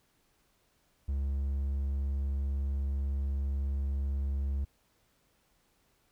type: tone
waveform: triangle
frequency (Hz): 69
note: C#2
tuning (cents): -7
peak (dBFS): -27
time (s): 1.08-4.65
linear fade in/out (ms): 10
effects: pink hiss -71 dBFS RMS until 6.11 s